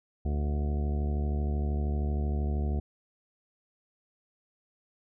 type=harmonic tone with a mistuned harmonic; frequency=72.9 Hz; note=D2; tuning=12 cents flat; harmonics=1 / 2 / 3 / 4 / 5 / 6 / 7 / 8 / 9 / 10; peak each=-27 / -37 / -37 / -46 / -42 / -46 / -52 / -55 / -49 / -47 dBFS; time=0.25-2.8 s; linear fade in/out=5 ms; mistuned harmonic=8; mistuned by=-52 cents; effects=none